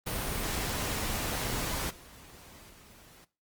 pink noise with level steps, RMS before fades -33 / -52 / -55 dBFS, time 0.06-3.25 s, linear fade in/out 10 ms, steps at 1.89 / 2.69 s, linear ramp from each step 20 ms, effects noise-tail reverb RT60 0.3 s tail -17 dB re dry + Opus 32 kbps

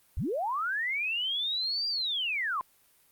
sine linear two-way sweep, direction up then down, 41.29 to 4805 to 988 Hz, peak -28 dBFS, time 0.17-2.61 s, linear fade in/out 0 ms, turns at 1.88 s, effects white hiss -64 dBFS RMS until 3.11 s + Opus 32 kbps

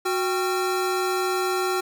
square tone cluster, 367.8 / 786 / 1370 Hz, F#4 / G5 / F6, -10 / +4 / -34 cents, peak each -25 / -30 / -29 dBFS, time 0.05-1.81 s, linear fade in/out 10 ms, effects none

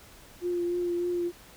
sine tone with vibrato, 350.4 Hz, F4, 6 cents sharp, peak -26 dBFS, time 0.41-1.32 s, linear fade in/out 50 ms, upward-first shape triangle, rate 3.3 Hz, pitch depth 22 cents each way, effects pink hiss -52 dBFS RMS until 1.56 s

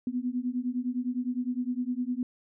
sine beating tone pair, 243.6 / 253.4 Hz, B3 / B3, -24 / +45 cents, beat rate 9.8 Hz, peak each -31 dBFS, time 0.07-2.23 s, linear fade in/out 2 ms, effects none

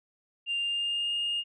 sine tone with pitch glide, 2794 to 2835 Hz, F7 to F7, 0 to +25 cents, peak -26 dBFS, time 0.46-1.44 s, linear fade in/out 50 ms, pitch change +25 cents, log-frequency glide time 0.57-1.13 s, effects tanh soft clip ceiling -24 dBFS

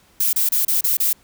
violet noise bursts, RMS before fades -18 dBFS, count 6, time 0.2-1.13 s, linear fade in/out 5 ms, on 130 ms, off 30 ms, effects pink hiss -55 dBFS RMS until 1.23 s

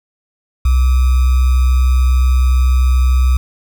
sine tone with sample-and-hold, 63.6 Hz, C2, 48 cents flat, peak -8 dBFS, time 0.65-3.37 s, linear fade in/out 5 ms, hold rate 1225 Hz, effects none

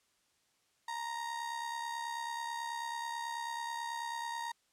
35% pulse tone with amplitude modulation, 932.3 Hz, A#5, in tune, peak -33 dBFS, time 0.88-4.52 s, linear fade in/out 5 ms, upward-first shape sine, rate 69.2 Hz, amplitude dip 55%, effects white hiss -74 dBFS RMS until 4.72 s + low-pass 9000 Hz 12 dB/octave

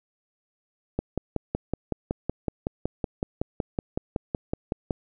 click train, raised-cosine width 2 ms, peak -12 dBFS, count 22, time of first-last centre 0.99-4.908 s, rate 5.36 Hz, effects none

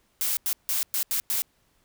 blue noise bursts at uneven times, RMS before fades -26 dBFS, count 6, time 0.21-0.37 / 0.46-0.53 / 0.69-0.83 / 0.94-1.03 / 1.11-1.2 / 1.3-1.42 s, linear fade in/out 0 ms, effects pink hiss -67 dBFS RMS until 1.84 s

